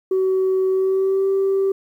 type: tone with pitch glide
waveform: sine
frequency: 377.6 to 388.7 Hz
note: F#4 to G4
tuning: +35 to -15 cents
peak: -14 dBFS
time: 0.11-1.72 s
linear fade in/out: 5 ms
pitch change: +50 cents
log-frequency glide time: 0.69-1.28 s
effects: tanh soft clip ceiling -13 dBFS + 9-bit